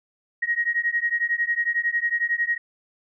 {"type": "beating tone pair", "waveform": "sine", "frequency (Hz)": [1880, 1891], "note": ["A#6", "A#6"], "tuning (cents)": [14, 24], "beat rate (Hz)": 11, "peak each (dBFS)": -24, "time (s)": [0.42, 2.58], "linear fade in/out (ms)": 10, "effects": []}